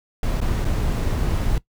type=noise with dropouts; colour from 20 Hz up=brown; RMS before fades=-21 dBFS; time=0.23-1.58 s; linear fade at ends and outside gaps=2 ms; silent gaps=0.404-0.414 / 0.646-0.65 s; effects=noise-tail reverb RT60 0.1 s tail -20 dB re dry